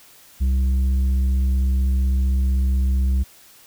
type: tone with tanh clipping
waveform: triangle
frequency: 65.41 Hz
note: C2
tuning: in tune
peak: -17 dBFS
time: 0.4-3.24 s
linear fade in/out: 20 ms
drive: 10 dB
effects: white hiss -49 dBFS RMS until 3.66 s